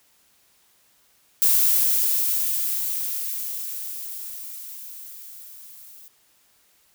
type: noise with level ramp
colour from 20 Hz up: violet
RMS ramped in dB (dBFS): -17 to -46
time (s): 1.42-6.08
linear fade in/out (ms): 0
effects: white hiss -61 dBFS RMS until 6.94 s